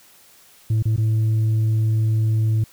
sine tone with dropouts, 110 Hz, A2, in tune, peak -13 dBFS, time 0.7-2.64 s, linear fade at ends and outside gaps 5 ms, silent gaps 0.825-0.854 / 0.963-0.978 s, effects tanh soft clip ceiling -15 dBFS + white hiss -51 dBFS RMS until 2.72 s

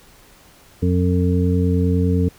harmonic tone, 89.8 Hz, F2, 49 cents sharp, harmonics 1 / 2 / 3 / 5, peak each -17 / -20 / -22 / -24 dBFS, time 0.82-2.29 s, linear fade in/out 10 ms, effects pink hiss -49 dBFS RMS until 2.38 s

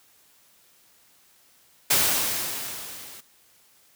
white noise with level ramp, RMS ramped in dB -19 to -44 dBFS, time 1.9-3.21 s, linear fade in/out 10 ms, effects white hiss -59 dBFS RMS until 3.95 s + high-pass 60 Hz 12 dB/octave

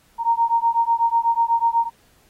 sine beating tone pair, 923 / 931.1 Hz, A#5 / A#5, -17 / -2 cents, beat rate 8.1 Hz, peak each -19 dBFS, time 0.18-1.9 s, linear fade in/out 50 ms, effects pink hiss -58 dBFS RMS until 2.29 s + AAC 48 kbps

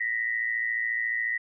sine tone pair together, 1864.7 / 1978.9 Hz, A#6 / B6, 0 / +3 cents, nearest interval minor second, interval 103 cents, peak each -29 / -28 dBFS, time 0-1.38 s, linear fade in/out 10 ms, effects none

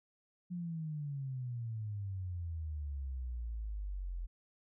sine exponential sweep, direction down, 180 to 42.09 Hz, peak -37 dBFS, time 0.5-4.27 s, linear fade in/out 20 ms, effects none

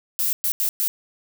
violet noise bursts at uneven times, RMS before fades -22 dBFS, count 4, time 0.19-0.33 / 0.44-0.52 / 0.6-0.69 / 0.8-0.88 s, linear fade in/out 0 ms, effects none

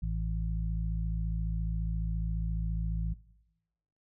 harmonic tone, 54.5 Hz, A1, 16 cents flat, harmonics 1 / 2 / 3, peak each -31 / -37 / -37 dBFS, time 0.02-3.14 s, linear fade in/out 10 ms, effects noise-tail reverb RT60 1.0 s tail -20 dB re dry

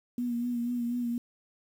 sine tone with vibrato, 240.3 Hz, B3, 47 cents flat, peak -28 dBFS, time 0.18-1.18 s, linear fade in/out 2 ms, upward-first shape sine, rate 4.1 Hz, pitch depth 34 cents each way, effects 9-bit

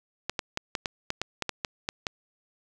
clicks, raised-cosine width 0.2 ms, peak -11 dBFS, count 12, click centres 0.296 / 0.392 / 0.574 / 0.752 / 0.858 / 1.104 / 1.216 / 1.423 / 1.493 / 1.648 / 1.889 / 2.068 s, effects none

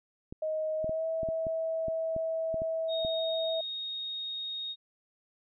clicks, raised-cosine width 3 ms, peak -27 dBFS, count 11, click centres 0.325 / 0.844 / 0.894 / 1.232 / 1.288 / 1.468 / 1.883 / 2.164 / 2.543 / 2.619 / 3.049 s
sine tone with pitch glide, 626 to 648.8 Hz, D#5 to E5, +10 to -28 cents, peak -29 dBFS, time 0.42-3.61 s, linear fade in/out 5 ms, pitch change +62 cents, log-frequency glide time 0.78-1.06 s
sine tone, 3729 Hz, A#7, in tune, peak -34 dBFS, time 2.88-4.76 s, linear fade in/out 50 ms
effects none

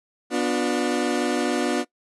30% pulse chord, B diminished, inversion none, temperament equal with one note detuned, 246.9 / 293.7 / 357.8 Hz, B3 / D4 / F4, 0 / 0 / +42 cents, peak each -23 dBFS, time 0.3-1.85 s, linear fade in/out 50 ms, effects noise-tail reverb RT60 0.1 s tail -21 dB re dry + resampled to 24000 Hz

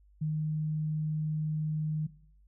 sine tone, 154.3 Hz, D#3, 14 cents flat, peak -28 dBFS, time 0.21-2.07 s, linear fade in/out 10 ms, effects noise-tail reverb RT60 0.6 s tail -18 dB re dry + added 50 Hz sine -58 dBFS peak until 2.47 s

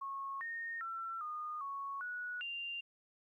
sine tone with pitch steps, 1095 / 1843 / 1346 / 1224 / 1108 / 1466 / 2786 Hz, C#6 / A#6 / E6 / D#6 / C#6 / F#6 / F7, -22 / -20 / +36 / -29 / -1 / -16 / -5 cents, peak -39 dBFS, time 0.01-2.81 s, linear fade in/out 10 ms, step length 400 ms, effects 13-bit

